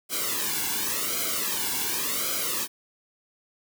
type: noise with flanger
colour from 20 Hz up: white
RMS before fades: -28 dBFS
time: 0.09-2.68 s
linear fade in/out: 50 ms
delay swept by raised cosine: 1.1 to 1.62 ms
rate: 0.9 Hz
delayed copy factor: -1
effects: none